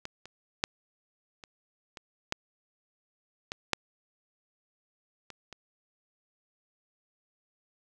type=clicks; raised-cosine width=0.2 ms; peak=-20 / -28 / -8 / -28 / -25 / -11 / -17 / -7 / -26 / -26 dBFS; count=10; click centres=0.054 / 0.256 / 0.639 / 1.438 / 1.972 / 2.324 / 3.519 / 3.733 / 5.303 / 5.527 s; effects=none

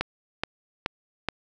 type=click train; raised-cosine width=0.3 ms; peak=-9 dBFS; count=4; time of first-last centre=0.01-1.287 s; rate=2.35 Hz; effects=none

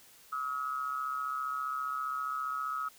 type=tone with amplitude modulation; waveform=sine; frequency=1281 Hz; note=E6; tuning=50 cents flat; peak=-29 dBFS; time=0.32-2.89 s; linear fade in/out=10 ms; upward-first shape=sine; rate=135 Hz; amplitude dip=70%; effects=white hiss -58 dBFS RMS until 2.98 s

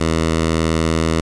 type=tone; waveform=10% pulse; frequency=81 Hz; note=E2; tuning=30 cents flat; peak=-7 dBFS; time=0-1.21 s; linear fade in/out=10 ms; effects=resampled to 22050 Hz + 7-bit

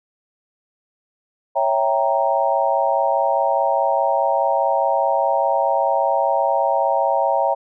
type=chord; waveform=sine; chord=C# diminished seventh; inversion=none; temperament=equal; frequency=554.4 / 659.3 / 784 / 932.3 Hz; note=C#5 / E5 / G5 / Bb5; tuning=0 / 0 / 0 / 0 cents; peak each=-21 dBFS; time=1.55-7.55 s; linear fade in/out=20 ms; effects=none

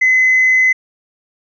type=tone with hard clipping; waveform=triangle; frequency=2034 Hz; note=C7; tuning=50 cents flat; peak=-9 dBFS; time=0.01-0.73 s; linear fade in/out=10 ms; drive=4 dB; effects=resampled to 16000 Hz

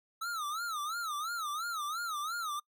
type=tone with vibrato; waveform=square; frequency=1285 Hz; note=E6; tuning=45 cents flat; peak=-35 dBFS; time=0.21-2.6 s; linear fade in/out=10 ms; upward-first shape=sine; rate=2.9 Hz; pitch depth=170 cents each way; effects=noise-tail reverb RT60 0.1 s tail -25 dB re dry

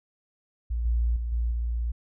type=tone with level steps; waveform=sine; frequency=58.27 Hz; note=A#1; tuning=in tune; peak=-25 / -21 / -27 / -23 / -25 dBFS; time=0.7-1.92 s; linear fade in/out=10 ms; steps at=0.85 / 1.16 / 1.32 / 1.51 s; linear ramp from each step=5 ms; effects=none

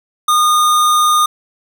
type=tone; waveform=square; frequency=1223 Hz; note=D#6; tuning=30 cents flat; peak=-10 dBFS; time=0.28-1.26 s; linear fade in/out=5 ms; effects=none

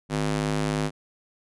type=tone with high-pass filter; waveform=square; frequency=51.6 Hz; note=G#1; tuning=10 cents flat; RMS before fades=-26 dBFS; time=0.09-0.91 s; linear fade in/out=50 ms; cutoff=170 Hz; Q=1.1; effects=resampled to 24000 Hz

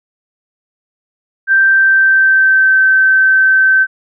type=tone with pitch glide; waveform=sine; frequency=1568 to 1543.7 Hz; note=G6 to G6; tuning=0 to -27 cents; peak=-6 dBFS; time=1.47-3.87 s; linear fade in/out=50 ms; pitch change=-27 cents; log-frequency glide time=1.67-2.8 s; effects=none

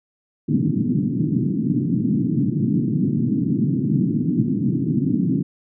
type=band-pass noise; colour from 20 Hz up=white; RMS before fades=-20 dBFS; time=0.48-5.43 s; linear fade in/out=10 ms; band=120 to 300 Hz; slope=48 dB/octave; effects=none

